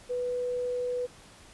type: tone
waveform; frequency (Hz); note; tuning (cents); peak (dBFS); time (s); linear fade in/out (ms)
sine; 493.9; B4; 0; -28; 0.09-1.07; 20
effects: pink hiss -53 dBFS RMS until 1.53 s + resampled to 24000 Hz